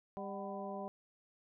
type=harmonic tone with a mistuned harmonic; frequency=199.3 Hz; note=G3; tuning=29 cents sharp; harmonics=1 / 2 / 3 / 4 / 5; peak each=-45 / -47 / -45 / -46 / -49 dBFS; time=0.17-0.88 s; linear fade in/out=0 ms; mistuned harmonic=4; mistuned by=-79 cents; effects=none